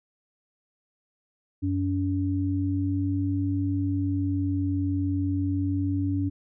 sine tone pair together, 94.71 / 283.8 Hz, F#2 / C#4, +41 / +41 cents, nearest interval octave + perfect fifth, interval 1900 cents, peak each -26 dBFS, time 1.62-6.3 s, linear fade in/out 20 ms, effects none

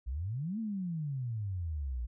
sine exponential two-way sweep, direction up then down, 56.5 to 230 to 56.5 Hz, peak -33 dBFS, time 0.06-2.07 s, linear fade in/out 20 ms, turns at 0.59 s, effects none

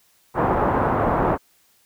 white low-pass noise, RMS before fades -20 dBFS, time 0.34-1.38 s, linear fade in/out 50 ms, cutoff 1100 Hz, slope 24 dB/octave, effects white hiss -60 dBFS RMS until 1.85 s

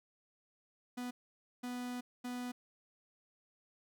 45% pulse tone bursts at uneven times, 246.9 Hz, B3, in tune, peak -39 dBFS, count 3, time 0.97-1.11 / 1.63-2.01 / 2.24-2.52 s, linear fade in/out 10 ms, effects none

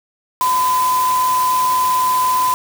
sine tone in noise, 1012 Hz, B5, 42 cents sharp, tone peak -13 dBFS, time 0.41-2.54 s, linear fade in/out 0 ms, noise white, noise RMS -26 dBFS, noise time 0.41-2.54 s, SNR +10 dB, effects none

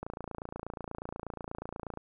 click train, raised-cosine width 1 ms, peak -24 dBFS, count 56, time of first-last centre 0.03-1.973 s, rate 28.3 Hz, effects none

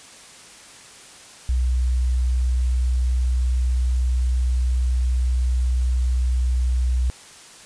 sine tone, 62.5 Hz, B1, 21 cents sharp, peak -17 dBFS, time 1.49-7.1 s, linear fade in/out 0 ms, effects white hiss -44 dBFS RMS until 7.65 s + resampled to 22050 Hz

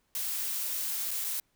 blue noise with dropouts, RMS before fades -33 dBFS, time 0.15-1.4 s, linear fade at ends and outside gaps 1 ms, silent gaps 1.108-1.113 / 1.243-1.246 s, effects pink hiss -73 dBFS RMS until 1.55 s

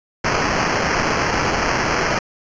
white noise with sample-and-hold, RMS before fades -19 dBFS, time 0.24-2.19 s, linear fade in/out 5 ms, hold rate 3675 Hz, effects resampled to 16000 Hz

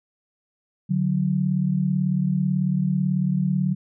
sine tone pair together, 146.83 / 184.99 Hz, D3 / F#3, 0 / 0 cents, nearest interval major third, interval 400 cents, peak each -23 / -21 dBFS, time 0.89-3.75 s, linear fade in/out 20 ms, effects none

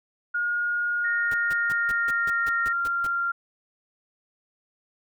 sine tone with pitch glide, 1431 to 1387.1 Hz, F6 to F6, +42 to -12 cents, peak -23 dBFS, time 0.34-3.32 s, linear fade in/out 10 ms, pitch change -54 cents, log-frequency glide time 1.02-2.7 s
sine tone, 1848 Hz, A#6, 16 cents flat, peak -27 dBFS, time 1.04-2.73 s, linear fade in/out 10 ms
pink noise bursts, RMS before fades -39 dBFS, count 10, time 1.31-3.07 s, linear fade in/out 5 ms, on 32 ms, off 160 ms
effects none

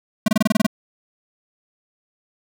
square tone bursts, 215.9 Hz, A3, 33 cents flat, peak -13 dBFS, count 9, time 0.26-0.666 s, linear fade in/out 5 ms, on 22 ms, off 26 ms, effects none

